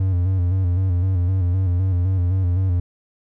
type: tone with vibrato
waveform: triangle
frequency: 91.4 Hz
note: F#2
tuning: 21 cents flat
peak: -14 dBFS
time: 0-2.8 s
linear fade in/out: 5 ms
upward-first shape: square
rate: 3.9 Hz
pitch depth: 61 cents each way
effects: none

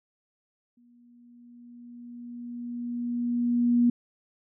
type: tone with exponential growth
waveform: sine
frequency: 240.2 Hz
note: B3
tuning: 48 cents flat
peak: -17 dBFS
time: 0.77-3.9 s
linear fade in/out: 5 ms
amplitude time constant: 680 ms
effects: none

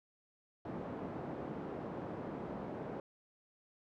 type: band-pass noise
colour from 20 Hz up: pink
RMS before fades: -43 dBFS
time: 0.65-3 s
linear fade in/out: 2 ms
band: 180 to 720 Hz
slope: 12 dB/octave
effects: none

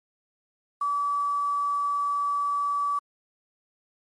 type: tone with quantisation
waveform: sine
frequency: 1149 Hz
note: D6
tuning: 38 cents flat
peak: -23 dBFS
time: 0.81-2.99 s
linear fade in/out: 5 ms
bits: 8
effects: MP3 48 kbps

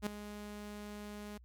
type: tone with ADSR envelope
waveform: sawtooth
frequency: 207.7 Hz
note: G#3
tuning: in tune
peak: -27 dBFS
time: 0.02-1.38 s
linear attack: 46 ms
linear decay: 4 ms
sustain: -13 dB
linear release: 9 ms
effects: added 60 Hz sine -55 dBFS peak until 1.44 s + MP3 96 kbps

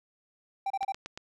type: tone bursts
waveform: triangle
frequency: 783 Hz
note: G5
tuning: 2 cents flat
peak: -26 dBFS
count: 4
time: 0.66-0.922 s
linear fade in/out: 5 ms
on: 43 ms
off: 30 ms
type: click train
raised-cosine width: 0.2 ms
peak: -22 dBFS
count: 4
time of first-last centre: 0.83-1.175 s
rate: 8.69 Hz
effects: none

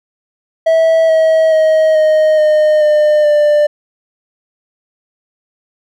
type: tone with pitch steps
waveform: triangle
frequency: 650 / 640.3 / 630.8 / 621.4 / 612.1 / 603 / 594 Hz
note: E5 / D#5 / D#5 / D#5 / D#5 / D5 / D5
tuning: -24 / +49 / +24 / -2 / -28 / +46 / +20 cents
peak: -5 dBFS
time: 0.66-3.67 s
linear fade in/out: 10 ms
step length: 430 ms
effects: none

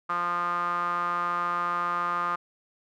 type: tone with band-pass filter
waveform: sawtooth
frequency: 174.61 Hz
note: F3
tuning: in tune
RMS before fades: -28 dBFS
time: 0.09-2.36 s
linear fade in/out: 10 ms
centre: 1200 Hz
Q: 7.9
effects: none

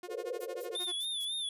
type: tone with tremolo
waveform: sawtooth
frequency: 357.7 Hz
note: F4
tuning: 41 cents sharp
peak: -36 dBFS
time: 0.03-0.92 s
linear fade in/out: 2 ms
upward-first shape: sine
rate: 13 Hz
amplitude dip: 100%
type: band-pass noise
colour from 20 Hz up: white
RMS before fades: -40 dBFS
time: 0.07-0.78 s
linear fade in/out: 20 ms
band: 430 to 530 Hz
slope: 96 dB/octave
type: noise bursts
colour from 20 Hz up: violet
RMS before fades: -46 dBFS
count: 5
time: 0.4-1.255 s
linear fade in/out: 10 ms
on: 59 ms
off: 140 ms
type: tone with vibrato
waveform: square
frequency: 3520 Hz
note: A7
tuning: in tune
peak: -34 dBFS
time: 0.75-1.49 s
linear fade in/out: 2 ms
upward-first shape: sine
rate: 3.7 Hz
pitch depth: 77 cents each way
effects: resampled to 32000 Hz

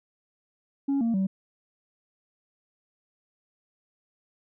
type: tone with pitch steps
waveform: sine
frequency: 277.4 / 230.6 / 191.67 Hz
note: C#4 / A#3 / G3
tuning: +1 / -19 / -39 cents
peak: -20 dBFS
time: 0.88-1.27 s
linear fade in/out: 10 ms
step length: 130 ms
effects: tanh soft clip ceiling -21 dBFS

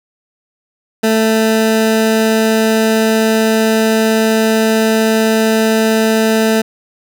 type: tone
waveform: 20% pulse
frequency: 221.1 Hz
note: A3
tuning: 9 cents sharp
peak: -5 dBFS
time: 1.03-6.62 s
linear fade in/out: 10 ms
effects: none

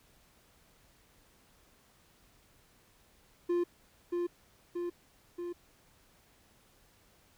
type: tone with echo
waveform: triangle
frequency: 349.2 Hz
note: F4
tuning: in tune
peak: -25 dBFS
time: 3.49-3.64 s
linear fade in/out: 10 ms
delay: 630 ms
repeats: 3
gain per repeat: -3 dB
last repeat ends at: 5.53 s
effects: pink hiss -65 dBFS RMS until 7.37 s

